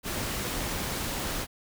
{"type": "noise", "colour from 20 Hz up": "pink", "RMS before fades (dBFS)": -32, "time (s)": [0.03, 1.47], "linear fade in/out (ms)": 50, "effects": []}